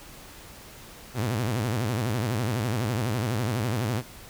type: tone with vibrato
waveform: sawtooth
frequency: 114.7 Hz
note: A#2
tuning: 28 cents flat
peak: -21 dBFS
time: 1.14-4.03 s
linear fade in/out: 50 ms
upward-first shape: sine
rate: 12 Hz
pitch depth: 210 cents each way
effects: pink hiss -46 dBFS RMS until 4.29 s